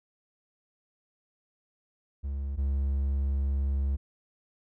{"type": "tone pair in turn", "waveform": "triangle", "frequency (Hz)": [69.3, 68.82], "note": ["C#2", "C#2"], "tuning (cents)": [0, -12], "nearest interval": "unison", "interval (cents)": 12, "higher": "first", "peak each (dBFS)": [-28, -23], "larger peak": "second", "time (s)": [[2.23, 2.57], [2.57, 3.97]], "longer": "second", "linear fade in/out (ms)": 20, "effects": []}